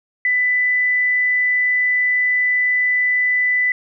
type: tone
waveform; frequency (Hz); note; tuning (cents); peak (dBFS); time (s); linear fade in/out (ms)
sine; 1993; B6; +15; -14; 0.25-3.72; 2
effects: none